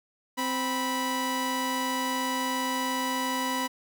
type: tone pair together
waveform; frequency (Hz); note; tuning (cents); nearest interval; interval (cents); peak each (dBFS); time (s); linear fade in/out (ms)
sawtooth; 260 / 982.9; C4 / B5; -11 / -9; octave + major seventh; 2302; -27 / -25; 0.37-3.68; 20
effects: none